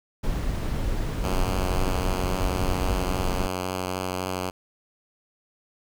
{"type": "noise", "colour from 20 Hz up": "brown", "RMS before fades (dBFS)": -26, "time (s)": [0.23, 3.47], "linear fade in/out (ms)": 10}
{"type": "tone with vibrato", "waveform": "5% pulse", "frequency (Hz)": 92.4, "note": "F#2", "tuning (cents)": -2, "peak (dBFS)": -16, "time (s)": [1.23, 4.51], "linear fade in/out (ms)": 20, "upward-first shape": "triangle", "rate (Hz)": 3.7, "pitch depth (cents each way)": 18}
{"effects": []}